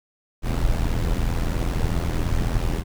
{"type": "noise with amplitude modulation", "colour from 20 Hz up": "brown", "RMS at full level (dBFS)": -19, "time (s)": [0.42, 2.84], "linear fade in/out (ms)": 50, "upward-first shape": "sine", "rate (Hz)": 83, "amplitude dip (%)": 75, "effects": []}